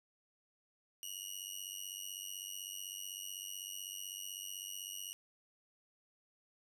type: tone with amplitude modulation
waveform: 15% pulse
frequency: 2890 Hz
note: F#7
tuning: 41 cents flat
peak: -32 dBFS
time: 1.03-5.13 s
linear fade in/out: 0 ms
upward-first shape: sine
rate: 95.9 Hz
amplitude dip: 90%
effects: none